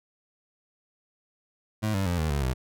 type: tone with pitch steps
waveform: 25% pulse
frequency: 107.8 / 97.15 / 87.56 / 78.91 / 71.12 / 64.1 Hz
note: A2 / G2 / F2 / D#2 / C#2 / C2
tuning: -35 / -15 / +5 / +25 / +45 / -35 cents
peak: -21 dBFS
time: 1.82-2.54 s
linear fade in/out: 20 ms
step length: 120 ms
effects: none